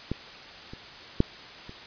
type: clicks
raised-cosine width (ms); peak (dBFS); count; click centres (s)
3; -15 / -27 / -6 / -29; 4; 0.116 / 0.735 / 1.204 / 1.694
effects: white hiss -44 dBFS RMS until 1.86 s + resampled to 11025 Hz